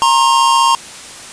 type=tone pair together; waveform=square; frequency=932.3 / 1067.4 Hz; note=A#5 / C6; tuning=0 / +34 cents; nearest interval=major second; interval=234 cents; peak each=-12 dBFS; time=0.02-0.75 s; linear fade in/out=0 ms; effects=white hiss -32 dBFS RMS until 1.32 s + resampled to 22050 Hz